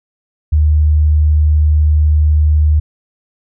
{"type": "tone", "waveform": "sine", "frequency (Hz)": 76, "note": "D#2", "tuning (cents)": -40, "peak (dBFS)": -7, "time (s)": [0.52, 2.8], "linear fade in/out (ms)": 10, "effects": []}